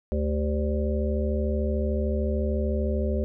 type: harmonic tone with a mistuned harmonic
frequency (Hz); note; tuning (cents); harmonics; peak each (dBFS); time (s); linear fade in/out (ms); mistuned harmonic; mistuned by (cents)
73.42; D2; 0; 1 / 3 / 5 / 7 / 8; -25 / -30 / -32 / -33 / -34; 0.12-3.24; 0; 5; +95
effects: none